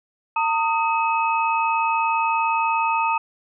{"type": "tone cluster", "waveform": "sine", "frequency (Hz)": [910, 1247, 2566], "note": ["A#5", "D#6", "E7"], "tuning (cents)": [-42, 3, -47], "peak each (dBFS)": [-20, -24, -26], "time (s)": [0.36, 3.18], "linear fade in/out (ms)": 5, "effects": []}